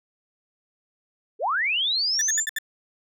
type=linear sweep; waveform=sine; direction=up; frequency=370 to 7459 Hz; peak=-21 dBFS; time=1.39-2.46 s; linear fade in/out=50 ms
type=tone bursts; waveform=35% pulse; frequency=1768 Hz; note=A6; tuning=8 cents sharp; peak=-22 dBFS; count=5; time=2.19-2.586 s; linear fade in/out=2 ms; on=24 ms; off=69 ms
effects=none